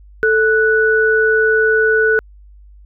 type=tone pair together; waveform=sine; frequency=440 / 1480 Hz; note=A4 / F#6; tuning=0 / 0 cents; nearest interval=octave + major sixth; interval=2100 cents; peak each=-13 dBFS; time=0.23-2.19 s; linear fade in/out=0 ms; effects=added 50 Hz sine -39 dBFS peak until 2.85 s

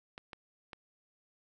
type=clicks; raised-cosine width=0.3 ms; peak=-28 dBFS; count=3; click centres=0.179 / 0.332 / 0.732 s; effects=none

